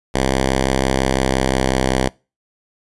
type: tone with pitch glide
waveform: 5% pulse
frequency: 66 to 65.05 Hz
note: C2 to C2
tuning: +16 to -9 cents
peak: -4 dBFS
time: 0.14-2.09 s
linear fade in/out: 10 ms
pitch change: -25 cents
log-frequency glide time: 0.93-1.93 s
effects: noise-tail reverb RT60 0.3 s tail -25 dB re dry + resampled to 24000 Hz